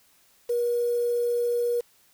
sine tone with quantisation, 479.5 Hz, A#4, 49 cents sharp, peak -22 dBFS, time 0.49-1.81 s, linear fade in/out 10 ms, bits 7, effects white hiss -61 dBFS RMS until 2.13 s

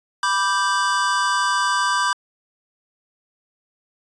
square chord, G major, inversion first, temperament equal, 987.8 / 1174.7 / 1568 Hz, B5 / D6 / G6, 0 / 0 / 0 cents, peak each -23 dBFS, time 0.23-2.13 s, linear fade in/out 2 ms, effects resampled to 22050 Hz

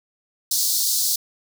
pink high-pass noise, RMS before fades -21 dBFS, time 0.51-1.16 s, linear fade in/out 5 ms, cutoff 4100 Hz, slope 48 dB/octave, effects none

